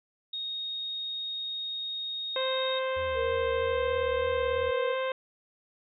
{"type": "tone", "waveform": "sine", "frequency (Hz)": 3729, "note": "A#7", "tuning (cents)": 0, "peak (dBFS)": -32, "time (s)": [0.33, 2.79], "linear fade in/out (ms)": 5}
{"type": "harmonic tone", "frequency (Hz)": 523.3, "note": "C5", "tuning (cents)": 0, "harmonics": [1, 2, 3, 4, 5, 6, 7], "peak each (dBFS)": [-29, -35, -39, -41, -43, -45, -46], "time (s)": [2.36, 5.12], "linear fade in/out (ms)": 2}
{"type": "tone with vibrato", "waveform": "triangle", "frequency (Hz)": 78.5, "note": "D#2", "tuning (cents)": 16, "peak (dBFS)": -38, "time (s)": [2.96, 4.71], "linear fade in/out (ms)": 10, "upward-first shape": "sine", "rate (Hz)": 3.2, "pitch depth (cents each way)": 130}
{"type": "tone with pitch glide", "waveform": "sine", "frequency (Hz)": [469.7, 485.1], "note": ["A#4", "B4"], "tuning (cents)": [13, -31], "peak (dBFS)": -29, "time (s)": [3.14, 4.96], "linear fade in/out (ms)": 50, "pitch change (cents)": 56, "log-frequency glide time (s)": [3.69, 3.79]}
{"effects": []}